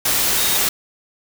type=tone in noise; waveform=sine; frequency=3729 Hz; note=A#7; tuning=in tune; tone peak=-26 dBFS; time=0.37-0.57 s; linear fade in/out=5 ms; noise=white; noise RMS=-18 dBFS; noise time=0.05-0.69 s; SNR=-11 dB; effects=none